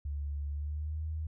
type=tone with pitch glide; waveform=sine; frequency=72 to 78.52 Hz; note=D2 to D#2; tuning=-34 to +16 cents; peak=-33 dBFS; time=0.05-1.27 s; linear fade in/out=5 ms; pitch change=+150 cents; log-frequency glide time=0.49-1.05 s; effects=none